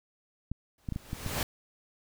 clicks, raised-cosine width 5 ms, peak -21 dBFS, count 6, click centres 0.516 / 0.888 / 0.923 / 0.961 / 1.131 / 1.263 s
pink noise with exponential growth, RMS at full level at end -29 dBFS, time 0.78-1.43 s, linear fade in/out 2 ms, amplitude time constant 140 ms
effects none

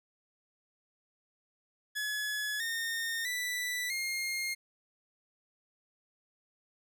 sawtooth tone with pitch steps, 1700 / 1832.6 / 1975.5 / 2130 Hz, G#6 / A#6 / B6 / C7, +40 / -30 / 0 / +30 cents, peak -29 dBFS, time 1.95-4.55 s, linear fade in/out 20 ms, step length 650 ms, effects none

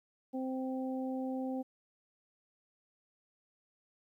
harmonic tone, 260.5 Hz, C4, 7 cents flat, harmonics 1 / 2 / 3, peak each -35 / -41 / -45 dBFS, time 0.33-1.63 s, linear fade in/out 20 ms, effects 12-bit

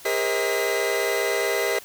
40% pulse tone cluster, 403.7 / 473 / 533 / 638 / 2020 Hz, G#4 / A#4 / C5 / D#5 / B6, -49 / +25 / +32 / +43 / +39 cents, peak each -26 / -27 / -30 / -28 / -27 dBFS, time 0.05-1.79 s, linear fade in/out 5 ms, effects white hiss -45 dBFS RMS until 1.84 s

